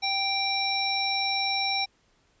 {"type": "harmonic tone", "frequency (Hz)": 784, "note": "G5", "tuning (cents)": 0, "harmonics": [1, 3, 5, 7], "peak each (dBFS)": [-30, -30, -30, -30], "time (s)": [0.02, 1.86], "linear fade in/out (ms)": 20, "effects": ["pink hiss -66 dBFS RMS until 2.4 s", "resampled to 16000 Hz"]}